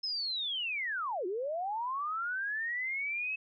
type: linear two-way sweep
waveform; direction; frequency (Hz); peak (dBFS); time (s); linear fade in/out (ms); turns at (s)
sine; down then up; 5220 to 343.3 to 2600; -32; 0.03-3.36; 10; 1.26
effects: none